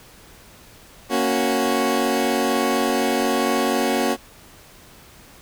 20% pulse chord, F# major, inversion first, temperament equal, 233.1 / 277.2 / 370 Hz, A#3 / C#4 / F#4, 0 / 0 / 0 cents, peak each -18 dBFS, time 1.09-4.17 s, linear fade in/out 50 ms, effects pink hiss -47 dBFS RMS until 5.41 s

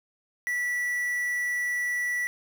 triangle tone with quantisation, 1955 Hz, B6, 18 cents flat, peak -24 dBFS, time 0.47-2.27 s, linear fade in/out 0 ms, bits 7, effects none

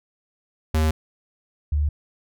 square / sine tone pair in turn, 78.4 / 73.85 Hz, D#2 / D2, +14 / +10 cents, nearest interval minor second, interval 104 cents, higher first, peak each -18 dBFS, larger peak neither, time 0.74-0.91 / 1.72-1.89 s, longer neither, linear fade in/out 5 ms, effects none

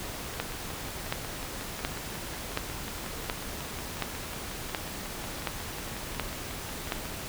two click trains, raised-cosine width 0.3 ms, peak -23 / -12 dBFS, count 38 / 10, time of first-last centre 0.34-7.055 / 0.4-6.922 s, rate 5.51 / 1.38 Hz, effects pink hiss -38 dBFS RMS until 7.28 s

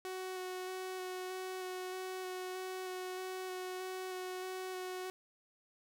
sawtooth tone with vibrato, 370.7 Hz, F#4, 3 cents sharp, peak -36 dBFS, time 0.05-5.1 s, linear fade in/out 0 ms, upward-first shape square, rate 1.6 Hz, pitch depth 10 cents each way, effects none

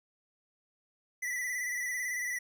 square tone with vibrato, 1979 Hz, B6, 3 cents sharp, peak -33 dBFS, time 1.22-2.39 s, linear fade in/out 10 ms, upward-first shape square, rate 18 Hz, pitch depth 35 cents each way, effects none

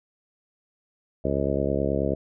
harmonic tone, 69.3 Hz, C#2, in tune, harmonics 1 / 2 / 3 / 4 / 5 / 6 / 7 / 8 / 9, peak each -31 / -31 / -31 / -31 / -31 / -31 / -31 / -31 / -31 dBFS, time 1.24-2.15 s, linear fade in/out 10 ms, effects none

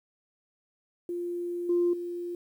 sine tone with level steps, 349.2 Hz, F4, in tune, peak -30 / -21 / -32 dBFS, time 1.09-2.35 s, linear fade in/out 2 ms, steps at 1.69 / 1.93 s, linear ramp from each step 5 ms, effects tanh soft clip ceiling -17 dBFS + 10-bit

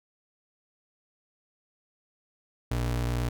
square ring-modulated tone, 88.6 Hz, F2, 25 cents sharp, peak -24 dBFS, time 2.71-3.29 s, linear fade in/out 5 ms, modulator 31 Hz, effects none

